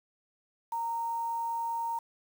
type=tone with quantisation; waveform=sine; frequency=925 Hz; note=A#5; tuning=14 cents flat; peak=-30 dBFS; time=0.72-1.99 s; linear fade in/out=5 ms; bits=8; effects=none

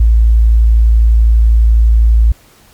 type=tone; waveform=sine; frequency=56 Hz; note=A1; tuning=31 cents sharp; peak=-4 dBFS; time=0-2.32 s; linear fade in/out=5 ms; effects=pink hiss -45 dBFS RMS until 2.73 s + MP3 96 kbps

